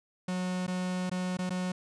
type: tone with dropouts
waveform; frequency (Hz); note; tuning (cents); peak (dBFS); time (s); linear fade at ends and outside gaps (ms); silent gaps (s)
45% pulse; 182.6; F#3; -23; -30; 0.28-1.72; 5; 0.667-0.678 / 1.097-1.114 / 1.371-1.388 / 1.495-1.504
effects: resampled to 22050 Hz